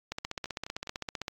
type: two click trains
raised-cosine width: 0.2 ms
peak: -17 / -23 dBFS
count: 19 / 4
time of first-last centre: 0.12-1.281 / 0.25-0.872 s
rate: 15.5 / 4.82 Hz
effects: AAC 48 kbps